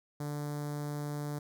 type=tone with notch filter; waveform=sawtooth; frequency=146.83 Hz; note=D3; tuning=in tune; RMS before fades=-37 dBFS; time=0.2-1.39 s; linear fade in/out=5 ms; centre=2700 Hz; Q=0.7; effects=none